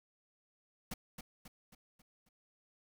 pink noise with echo, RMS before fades -41 dBFS, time 0.91-0.94 s, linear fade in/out 5 ms, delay 270 ms, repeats 5, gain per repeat -6 dB, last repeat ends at 2.29 s, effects none

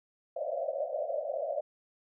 white band-pass noise, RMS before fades -34 dBFS, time 0.36-1.61 s, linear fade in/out 5 ms, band 530 to 670 Hz, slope 96 dB/octave, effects none

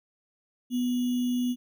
sine tone with sample-and-hold, 246.9 Hz, B3, in tune, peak -24 dBFS, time 0.7-1.56 s, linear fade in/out 50 ms, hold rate 3150 Hz, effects none

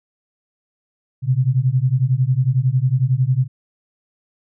sine beating tone pair, 123.7 / 134.7 Hz, B2 / C#3, +3 / -49 cents, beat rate 11 Hz, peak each -17 dBFS, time 1.22-3.48 s, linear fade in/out 50 ms, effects none

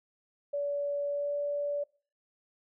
sine tone with pitch glide, 573 to 577.7 Hz, D5 to D5, -43 to -29 cents, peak -29 dBFS, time 0.53-1.84 s, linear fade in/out 10 ms, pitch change +14 cents, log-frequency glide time 1.08-1.34 s, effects noise-tail reverb RT60 0.4 s tail -23 dB re dry

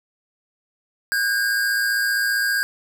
square tone pair together, 1500 / 1615.2 Hz, F#6 / G#6, +23 / -49 cents, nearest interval minor second, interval 128 cents, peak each -28 / -20 dBFS, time 1.12-2.63 s, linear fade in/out 0 ms, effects none

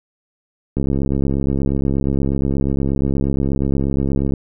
click train, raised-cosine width 3 ms, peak -7 dBFS, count 245, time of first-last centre 0.77-4.337 s, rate 68.4 Hz, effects none

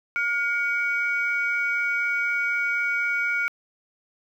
sine tone pair together, 1425.2 / 2252 Hz, F6 / C#7, +35 / +27 cents, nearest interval minor sixth, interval 792 cents, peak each -24 dBFS, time 0.16-3.48 s, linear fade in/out 0 ms, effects tanh soft clip ceiling -14 dBFS + 9-bit

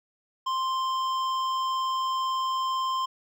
triangle tone with hard clipping, 1047 Hz, C6, 1 cent sharp, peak -27 dBFS, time 0.46-3.06 s, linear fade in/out 10 ms, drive 14 dB, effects none

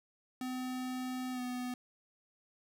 square tone with pitch glide, 254.7 to 248.9 Hz, C4 to B3, -46 to +14 cents, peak -37 dBFS, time 0.41-1.74 s, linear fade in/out 2 ms, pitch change -40 cents, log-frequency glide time 1.32-1.41 s, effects none

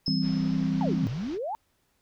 sine tone with exponential decay, 5180 Hz, E8, 31 cents flat, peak -26 dBFS, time 0.06-0.71 s, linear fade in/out 5 ms, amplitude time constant 140 ms
sine chord, C major, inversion first, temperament equal, 164.81 / 196 / 261.6 Hz, E3 / G3 / C4, 0 / 0 / 0 cents, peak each -28 dBFS, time 0.08-1.07 s, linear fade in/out 0 ms
pink low-pass noise, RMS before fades -45 dBFS, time 0.21-1.39 s, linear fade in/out 50 ms, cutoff 5900 Hz, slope 48 dB/octave
sine exponential two-way sweep, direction down then up, 929 to 103 to 929 Hz, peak -29 dBFS, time 0.81-1.55 s, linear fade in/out 0 ms, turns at 1.07 s
effects pink hiss -71 dBFS RMS until 2.01 s

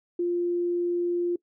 sine tone, 349.2 Hz, F4, in tune, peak -23 dBFS, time 0.19-1.36 s, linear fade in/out 5 ms, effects noise-tail reverb RT60 0.1 s tail -22 dB re dry

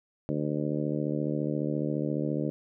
harmonic tone, 74.5 Hz, D2, 25 cents sharp, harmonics 2 / 3 / 4 / 5 / 6 / 7 / 8, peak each -32 / -34 / -32 / -37 / -39 / -37 / -40 dBFS, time 0.29-2.5 s, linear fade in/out 0 ms, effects none

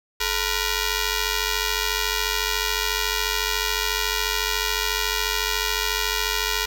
5% pulse ring-modulated tone, 477 Hz, A#4, 40 cents sharp, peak -7 dBFS, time 0.2-6.66 s, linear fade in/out 10 ms, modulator 524 Hz, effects none

